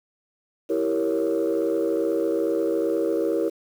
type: chord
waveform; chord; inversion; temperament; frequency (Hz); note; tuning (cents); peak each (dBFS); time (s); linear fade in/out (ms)
sine; E diminished seventh; none; equal; 329.6 / 392 / 466.2 / 554.4; E4 / G4 / Bb4 / Db5; 0 / 0 / 0 / 0; -24 / -26 / -24 / -27; 0.69-3.5; 20
effects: tanh soft clip ceiling -15 dBFS + 8-bit